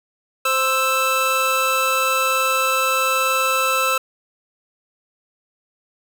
25% pulse tone pair together, 523.2 / 1318.5 Hz, C5 / E6, 0 / 0 cents, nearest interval octave + major third, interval 1600 cents, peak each -19 / -14 dBFS, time 0.45-3.98 s, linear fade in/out 5 ms, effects none

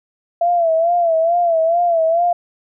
sine tone with vibrato, 673 Hz, E5, 36 cents sharp, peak -12 dBFS, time 0.41-2.33 s, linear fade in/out 5 ms, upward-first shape sine, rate 2.3 Hz, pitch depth 77 cents each way, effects none

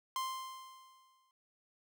45% pulse tone with exponential decay, 1046.5 Hz, C6, in tune, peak -33 dBFS, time 0.16-1.31 s, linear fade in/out 1 ms, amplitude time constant 250 ms, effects none

